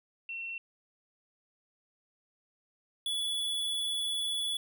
sine / square tone pair in turn, 2712 / 3417 Hz, E7 / G#7, +49 / +49 cents, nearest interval major third, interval 400 cents, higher second, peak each -36 / -31 dBFS, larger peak second, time 0.29-0.58 / 3.06-4.57 s, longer second, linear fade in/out 2 ms, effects none

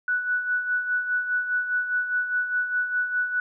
sine tone with tremolo, 1480 Hz, F#6, in tune, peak -20 dBFS, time 0.08-3.4 s, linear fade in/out 2 ms, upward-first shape sine, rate 4.9 Hz, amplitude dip 60%, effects none

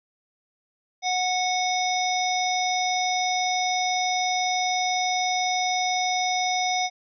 harmonic tone, 734 Hz, F#5, 14 cents flat, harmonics 1 / 3 / 5 / 7 / 8, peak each -24 / -29 / -31 / -32 / -33 dBFS, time 1.02-6.9 s, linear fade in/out 50 ms, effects none

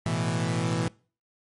sawtooth chord, A suspended second, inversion none, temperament equal, 110 / 123.47 / 164.81 Hz, A2 / B2 / E3, 0 / 0 / 0 cents, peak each -26 / -26 / -24 dBFS, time 0.06-0.88 s, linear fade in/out 0 ms, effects noise-tail reverb RT60 0.4 s tail -24 dB re dry + MP3 48 kbps

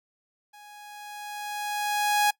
sawtooth tone with level ramp, 830.6 Hz, G#5, in tune, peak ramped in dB -44 to -15 dBFS, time 0.53-2.31 s, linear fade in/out 10 ms, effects noise-tail reverb RT60 0.1 s tail -21 dB re dry

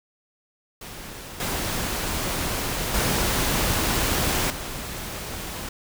pink noise with level steps, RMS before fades -38 / -27 / -23 / -33 dBFS, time 0.81-5.69 s, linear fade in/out 5 ms, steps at 1.4 / 2.94 / 4.5 s, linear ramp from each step 2 ms, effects none

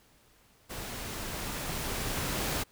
pink noise with level ramp, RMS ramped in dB -40 to -31 dBFS, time 0.69-2.64 s, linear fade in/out 20 ms, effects pink hiss -63 dBFS RMS until 2.71 s

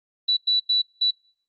sine tone bursts at uneven times, 3951 Hz, B7, in tune, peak -17 dBFS, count 4, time 0.28-0.37 / 0.47-0.6 / 0.69-0.82 / 1.01-1.11 s, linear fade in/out 10 ms, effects noise-tail reverb RT60 0.5 s tail -26 dB re dry + Opus 32 kbps

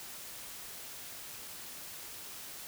silence, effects white hiss -46 dBFS RMS until 2.67 s

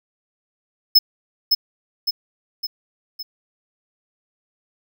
square tone with echo, 5190 Hz, E8, 28 cents flat, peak -8 dBFS, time 0.95-0.99 s, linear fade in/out 10 ms, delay 560 ms, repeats 4, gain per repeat -5 dB, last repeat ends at 3.23 s, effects none

